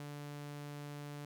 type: tone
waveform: sawtooth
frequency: 145.6 Hz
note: D3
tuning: 15 cents flat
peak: -40 dBFS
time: 0-1.25 s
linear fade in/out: 2 ms
effects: none